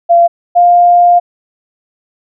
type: tone pair in turn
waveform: sine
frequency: 686 / 702.4 Hz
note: F5 / F5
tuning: -31 / +10 cents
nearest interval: unison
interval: 41 cents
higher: second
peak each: -3 dBFS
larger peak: neither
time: 0.09-0.28 / 0.55-1.2 s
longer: second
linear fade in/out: 20 ms
effects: none